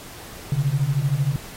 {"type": "beating tone pair", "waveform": "sine", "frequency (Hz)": [132.3, 145.3], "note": ["C3", "D3"], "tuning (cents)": [20, -18], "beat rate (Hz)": 13, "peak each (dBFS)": [-22, -21], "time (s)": [0.52, 1.36], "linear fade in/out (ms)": 2, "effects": ["pink hiss -40 dBFS RMS until 1.56 s", "AAC 48 kbps"]}